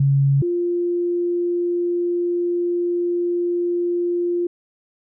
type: tone pair in turn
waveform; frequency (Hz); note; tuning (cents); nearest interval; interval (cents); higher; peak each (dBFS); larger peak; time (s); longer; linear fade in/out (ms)
sine; 138.59 / 349.2; C#3 / F4; 0 / 0; octave + major third; 1600; second; -13 / -18; first; 0-0.42 / 0.42-4.47; second; 5
effects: none